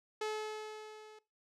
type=tone with level ramp; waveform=sawtooth; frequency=430 Hz; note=A4; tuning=40 cents flat; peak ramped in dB=-30 to -50 dBFS; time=0.21-1.19 s; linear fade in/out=5 ms; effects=noise-tail reverb RT60 0.3 s tail -21 dB re dry + low-pass 7000 Hz 12 dB/octave